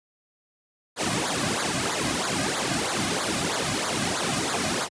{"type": "noise with flanger", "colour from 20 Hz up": "pink", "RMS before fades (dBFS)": -26, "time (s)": [0.96, 4.89], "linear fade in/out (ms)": 50, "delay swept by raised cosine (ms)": [0.35, 2.25], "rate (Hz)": 3.1, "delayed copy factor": -0.85, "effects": ["high-pass 100 Hz 12 dB/octave", "resampled to 22050 Hz"]}